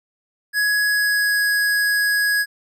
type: tone with pitch glide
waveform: square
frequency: 1675 to 1664.4 Hz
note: G#6 to G#6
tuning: +14 to +3 cents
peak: -17 dBFS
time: 0.53-2.46 s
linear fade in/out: 50 ms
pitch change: -11 cents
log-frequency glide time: 0.86-1.4 s
effects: none